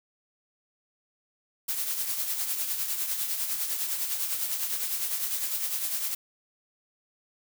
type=noise with tremolo; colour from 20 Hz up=blue; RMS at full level=-28 dBFS; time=1.68-6.15 s; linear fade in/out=10 ms; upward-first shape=triangle; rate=9.9 Hz; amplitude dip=55%; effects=none